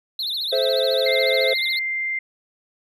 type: tone with vibrato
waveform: triangle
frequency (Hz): 3896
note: B7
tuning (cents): -24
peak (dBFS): -22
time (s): 0.19-1.79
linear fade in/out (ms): 2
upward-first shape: triangle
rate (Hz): 14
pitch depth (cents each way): 220
type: chord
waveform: triangle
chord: A minor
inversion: none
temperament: equal with one note detuned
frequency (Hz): 433.2 / 523.3 / 659.3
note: A4 / C5 / E5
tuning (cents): -27 / 0 / 0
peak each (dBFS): -24 / -18 / -24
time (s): 0.52-1.54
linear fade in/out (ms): 10
type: tone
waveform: sine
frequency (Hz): 2093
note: C7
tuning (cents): 0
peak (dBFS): -22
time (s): 1.06-2.19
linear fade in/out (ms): 5
effects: none